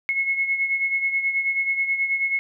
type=beating tone pair; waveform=sine; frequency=2178 / 2187.3 Hz; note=C#7 / C#7; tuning=-31 / -24 cents; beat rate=9.3 Hz; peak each=-21 / -28 dBFS; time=0.09-2.39 s; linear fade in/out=0 ms; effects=none